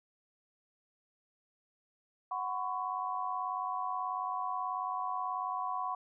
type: chord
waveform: sine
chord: F# suspended fourth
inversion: none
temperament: equal with one note detuned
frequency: 740 / 1010.3 / 1108.7 Hz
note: F#5 / B5 / C#6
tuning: 0 / +39 / 0 cents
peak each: -38 / -37 / -37 dBFS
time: 2.31-5.95 s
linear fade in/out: 5 ms
effects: none